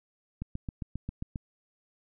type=click train; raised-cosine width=5 ms; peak=-22 dBFS; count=8; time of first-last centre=0.42-1.358 s; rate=7.46 Hz; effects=none